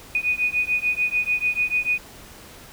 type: beating tone pair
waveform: sine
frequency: 2474 / 2480.8 Hz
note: D#7 / D#7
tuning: -10 / -6 cents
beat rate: 6.8 Hz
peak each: -23 dBFS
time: 0.15-1.98 s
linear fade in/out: 2 ms
effects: pink hiss -44 dBFS RMS until 2.72 s